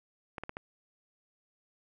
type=clicks; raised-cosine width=0.5 ms; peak=-23 dBFS; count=4; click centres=0.382 / 0.436 / 0.494 / 0.569 s; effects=none